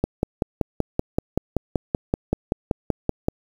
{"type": "click train", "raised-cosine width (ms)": 2, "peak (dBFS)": -6, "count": 18, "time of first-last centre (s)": [0.04, 3.284], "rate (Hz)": 5.24, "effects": ["7-bit"]}